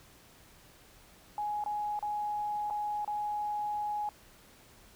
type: tone with dropouts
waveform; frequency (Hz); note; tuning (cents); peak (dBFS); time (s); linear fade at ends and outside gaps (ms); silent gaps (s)
sine; 835; G#5; +9; -31; 1.38-4.09; 1; 1.639-1.661 / 1.991-2.026 / 2.7-2.707 / 3.047-3.077
effects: pink hiss -58 dBFS RMS until 4.95 s